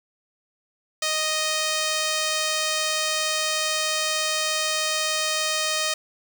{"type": "tone", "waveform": "5% pulse", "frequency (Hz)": 622.3, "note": "D#5", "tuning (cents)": 0, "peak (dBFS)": -11, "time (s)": [1.02, 5.94], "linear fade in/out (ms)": 5, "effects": []}